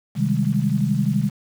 sine chord, Ab major seventh, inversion first, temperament equal, 130.81 / 155.56 / 196 / 207.7 Hz, C3 / Eb3 / G3 / Ab3, 0 / 0 / 0 / 0 cents, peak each -23 dBFS, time 0.15-1.31 s, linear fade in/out 50 ms, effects 7-bit

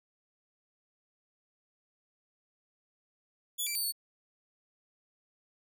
10% pulse tone with pitch steps, 3421 / 2338 / 4569 / 4434 Hz, A7 / D7 / D8 / C#8, -49 / -8 / -48 / 0 cents, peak -24 dBFS, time 3.58-3.924 s, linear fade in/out 20 ms, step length 86 ms, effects none

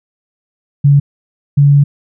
sine tone pair in turn, 142 / 142.54 Hz, C#3 / C#3, +42 / +49 cents, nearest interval unison, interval 7 cents, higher second, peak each -4 dBFS, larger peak neither, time 0.84-1 / 1.57-1.84 s, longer second, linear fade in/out 10 ms, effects none

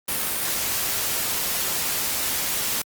white noise, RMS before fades -25 dBFS, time 0.08-2.82 s, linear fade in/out 5 ms, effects Opus 32 kbps

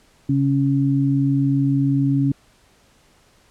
sine tone pair together, 136.85 / 277.2 Hz, C#3 / C#4, -22 / 0 cents, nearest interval octave, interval 1222 cents, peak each -18 / -18 dBFS, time 0.29-2.32 s, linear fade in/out 5 ms, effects pink hiss -56 dBFS RMS until 3.5 s + low-pass 10000 Hz 12 dB/octave

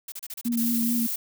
blue noise bursts, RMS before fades -36 dBFS, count 10, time 0.08-0.778 s, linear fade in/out 5 ms, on 41 ms, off 32 ms
sine tone with vibrato, 234 Hz, A#3, 7 cents sharp, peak -23 dBFS, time 0.45-1.07 s, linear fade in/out 10 ms, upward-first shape triangle, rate 4.7 Hz, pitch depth 30 cents each way
violet noise, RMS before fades -29 dBFS, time 0.57-1.16 s, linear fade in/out 5 ms
effects none

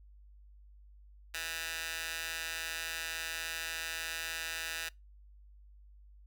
15% pulse tone with high-pass filter, 163.5 Hz, E3, 14 cents flat, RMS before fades -39 dBFS, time 1.34-4.89 s, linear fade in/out 5 ms, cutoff 2000 Hz, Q 1.2, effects noise-tail reverb RT60 0.2 s tail -25 dB re dry + added 50 Hz sine -54 dBFS peak until 6.26 s

